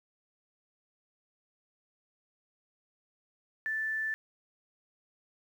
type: tone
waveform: sine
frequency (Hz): 1760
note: A6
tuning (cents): 0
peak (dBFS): -30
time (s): 3.66-4.14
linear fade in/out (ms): 0
effects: 10-bit